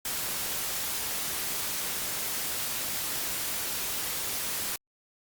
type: noise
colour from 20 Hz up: white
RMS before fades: -32 dBFS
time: 0.05-4.76 s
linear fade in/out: 2 ms
effects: Opus 48 kbps